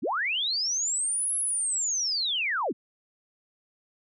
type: linear two-way sweep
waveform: sine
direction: up then down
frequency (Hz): 147.8 to 11020 to 147.8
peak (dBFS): -25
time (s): 0.02-2.73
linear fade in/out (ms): 20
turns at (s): 1.35
effects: none